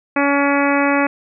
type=harmonic tone; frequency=282.4 Hz; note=C#4; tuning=32 cents sharp; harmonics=1 / 2 / 3 / 4 / 5 / 6 / 7 / 8 / 9; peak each=-17 / -20 / -22 / -23 / -24 / -25 / -25 / -26 / -27 dBFS; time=0.16-1.07 s; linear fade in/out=5 ms; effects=none